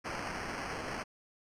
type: noise with sample-and-hold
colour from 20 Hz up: violet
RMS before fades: -39 dBFS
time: 0.04-1.04 s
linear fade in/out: 20 ms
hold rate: 3675 Hz
effects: low-pass 7000 Hz 12 dB/octave